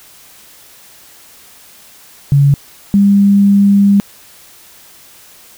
sine tone pair in turn, 140.9 / 200.2 Hz, C#3 / G3, +29 / +37 cents, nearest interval tritone, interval 608 cents, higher second, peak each -5 dBFS, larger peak neither, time 2.32-2.54 / 2.94-4 s, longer second, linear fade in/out 0 ms, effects white hiss -41 dBFS RMS until 5.57 s

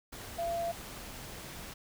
sine tone in noise, 680 Hz, F5, 46 cents flat, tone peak -31 dBFS, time 0.38-0.72 s, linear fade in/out 10 ms, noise pink, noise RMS -45 dBFS, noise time 0.12-1.74 s, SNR +11 dB, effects none

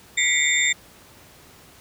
sine tone cluster, 1960 / 2107 / 2250 / 3606 / 7350 Hz, B6 / C7 / C#7 / A7 / A#8, -14 / +12 / +25 / +42 / -25 cents, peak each -24 dBFS, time 0.17-0.73 s, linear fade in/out 10 ms, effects pink hiss -49 dBFS RMS until 1.8 s + high-pass 60 Hz 12 dB/octave

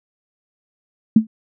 sine tone with exponential decay, 220 Hz, A3, in tune, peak -3 dBFS, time 1.16-1.27 s, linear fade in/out 5 ms, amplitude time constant 23 ms, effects none

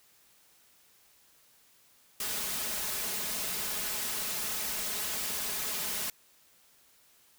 white noise with comb filter, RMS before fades -34 dBFS, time 2.2-6.1 s, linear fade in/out 2 ms, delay 4.7 ms, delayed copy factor +0.55, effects white hiss -63 dBFS RMS until 7.38 s

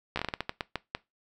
slowing click train, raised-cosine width 0.3 ms, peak -14 dBFS, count 12, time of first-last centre 0.16-0.95 s, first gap 14 ms, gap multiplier 1.3, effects noise-tail reverb RT60 0.2 s tail -20 dB re dry

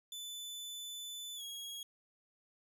sawtooth tone with pitch glide, 3500 to 3305 Hz, A7 to G#7, -10 to -9 cents, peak -40 dBFS, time 0.12-1.83 s, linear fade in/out 2 ms, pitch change -99 cents, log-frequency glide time 1.36-1.42 s, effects none

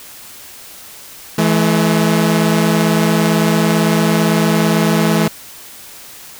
sawtooth tone pair together, 164.81 / 213.8 Hz, E3 / A3, 0 / -49 cents, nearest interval perfect fourth, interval 451 cents, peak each -10 dBFS, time 1.38-5.28 s, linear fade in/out 5 ms, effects white hiss -36 dBFS RMS until 6.39 s

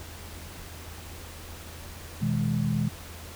sine chord, G# minor, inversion first, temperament equal with one note detuned, 123.47 / 159.48 / 207.7 Hz, B2 / D#3 / G#3, 0 / +43 / 0 cents, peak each -28 dBFS, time 2.21-2.89 s, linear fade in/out 10 ms, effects added 82 Hz sine -43 dBFS peak until 3.35 s + pink hiss -44 dBFS RMS until 3.35 s

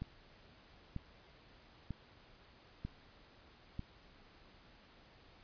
click train, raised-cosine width 5 ms, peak -28 dBFS, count 5, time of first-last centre 0.02-3.794 s, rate 1.06 Hz, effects pink hiss -62 dBFS RMS until 5.43 s + resampled to 11025 Hz

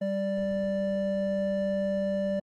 triangle tone pair together, 195.87 / 587.3 Hz, G3 / D5, -1 / 0 cents, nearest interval octave + perfect fifth, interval 1901 cents, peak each -28 / -26 dBFS, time 0.01-2.4 s, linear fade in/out 10 ms, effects Opus 32 kbps

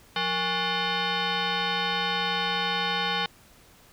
sine tone with frequency modulation, 1108.7 Hz, C#6, in tune, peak -24 dBFS, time 0.16-3.26 s, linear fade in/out 2 ms, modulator 643 Hz, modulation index 4.5, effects pink hiss -55 dBFS RMS until 3.92 s

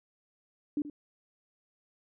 sine tone with echo, 293.7 Hz, D4, in tune, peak -27 dBFS, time 0.77-0.82 s, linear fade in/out 2 ms, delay 79 ms, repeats 1, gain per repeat -12 dB, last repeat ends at 0.899 s, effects none

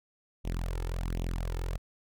sawtooth tone with flanger, 42.96 Hz, F1, 28 cents flat, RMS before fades -33 dBFS, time 0.44-1.78 s, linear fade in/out 20 ms, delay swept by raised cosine 0.31 to 2.31 ms, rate 1.3 Hz, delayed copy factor +0.85, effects none

